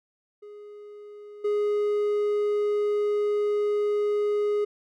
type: tone with level steps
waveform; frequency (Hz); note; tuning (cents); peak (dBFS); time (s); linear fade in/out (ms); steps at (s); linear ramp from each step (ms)
triangle; 415.3; G#4; 0; -39 / -20; 0.42-4.65; 10; 1.44; 10
effects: none